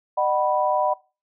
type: tone cluster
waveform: sine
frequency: 607 / 752 / 984 Hz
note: D#5 / F#5 / B5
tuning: -43 / +28 / -7 cents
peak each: -23 dBFS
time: 0.17-0.94 s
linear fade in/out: 10 ms
effects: noise-tail reverb RT60 0.3 s tail -21 dB re dry